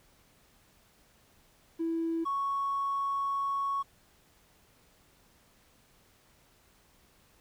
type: tone pair in turn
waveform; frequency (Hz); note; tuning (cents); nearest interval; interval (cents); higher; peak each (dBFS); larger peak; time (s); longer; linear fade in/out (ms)
triangle; 329.6 / 1108.6; E4 / C#6; 0 / 0; octave + major sixth; 2100; second; -25; neither; 1.79-2.25 / 2.25-3.83; second; 20
effects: tanh soft clip ceiling -26 dBFS + pink hiss -64 dBFS RMS until 7.4 s